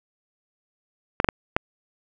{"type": "clicks", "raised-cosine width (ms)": 0.5, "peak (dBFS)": -3, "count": 4, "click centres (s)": [1.201, 1.245, 1.288, 1.565], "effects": []}